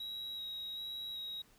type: tone with vibrato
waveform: triangle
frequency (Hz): 3835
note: A#7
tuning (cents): +48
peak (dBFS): -39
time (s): 0-1.42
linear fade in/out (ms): 5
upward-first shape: square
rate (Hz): 1.3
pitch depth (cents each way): 11
effects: pink hiss -66 dBFS RMS until 1.58 s